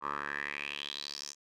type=tone with band-pass filter sweep; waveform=10% pulse; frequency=71.9 Hz; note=D2; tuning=36 cents flat; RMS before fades=-39 dBFS; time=0.01-1.35 s; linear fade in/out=50 ms; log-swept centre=1100 to 6300 Hz; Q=5.1; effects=none